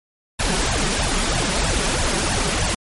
pink noise with flanger, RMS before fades -20 dBFS, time 0.39-2.75 s, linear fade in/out 10 ms, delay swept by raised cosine 1.1 to 5.4 ms, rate 3.1 Hz, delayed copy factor +0.9, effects MP3 48 kbps

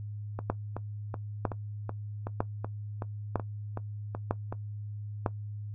two click trains, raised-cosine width 1 ms, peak -21 / -13 dBFS, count 12 / 6, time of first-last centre 0.39-4.525 / 0.5-5.262 s, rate 2.66 / 1.05 Hz, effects noise-tail reverb RT60 0.1 s tail -17 dB re dry + added 104 Hz sine -36 dBFS peak until 5.74 s

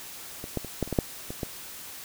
clicks, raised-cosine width 2 ms, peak -23 / -14 / -24 / -12 / -27 / -15 / -7 / -21 / -16 dBFS, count 9, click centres 0.441 / 0.573 / 0.647 / 0.827 / 0.876 / 0.927 / 0.988 / 1.305 / 1.432 s, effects white hiss -42 dBFS RMS until 2.04 s

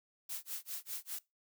blue noise with tremolo, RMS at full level -40 dBFS, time 0.29-1.19 s, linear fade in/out 5 ms, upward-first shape sine, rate 5 Hz, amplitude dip 100%, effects noise-tail reverb RT60 0.2 s tail -21 dB re dry

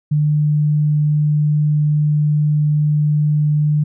sine tone, 149.8 Hz, D3, 35 cents sharp, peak -12 dBFS, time 0.11-3.84 s, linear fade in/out 10 ms, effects none

